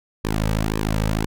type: tone with flanger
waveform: sawtooth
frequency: 53.3 Hz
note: G#1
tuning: 46 cents sharp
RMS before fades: -22 dBFS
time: 0.24-1.26 s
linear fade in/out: 10 ms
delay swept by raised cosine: 1.4 to 2.9 ms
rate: 1.9 Hz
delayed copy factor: -0.9
effects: none